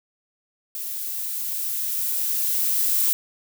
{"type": "noise with level ramp", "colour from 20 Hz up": "violet", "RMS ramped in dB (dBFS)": [-31, -20], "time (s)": [0.75, 3.13], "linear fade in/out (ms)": 0, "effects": []}